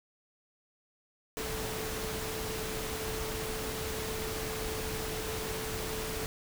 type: tone in noise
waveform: sine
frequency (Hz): 438.8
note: A4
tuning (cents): -5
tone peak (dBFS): -39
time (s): 1.37-6.26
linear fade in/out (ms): 0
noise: pink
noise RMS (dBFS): -37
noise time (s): 1.37-6.26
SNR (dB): -5
effects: none